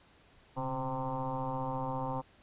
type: tone with frequency modulation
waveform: sine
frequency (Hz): 523.3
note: C5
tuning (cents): 0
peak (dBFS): -32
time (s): 0.56-2.22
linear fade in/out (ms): 20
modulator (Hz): 129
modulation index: 4
effects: pink hiss -62 dBFS RMS until 2.42 s + resampled to 8000 Hz